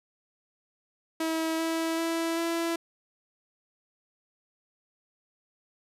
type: tone with pitch steps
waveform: sawtooth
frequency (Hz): 322.9 / 326.7 / 330.4 / 334.3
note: E4 / E4 / E4 / E4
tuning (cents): -36 / -15 / +4 / +24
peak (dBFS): -23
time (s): 1.2-2.76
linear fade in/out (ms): 5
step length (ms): 390
effects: resampled to 32000 Hz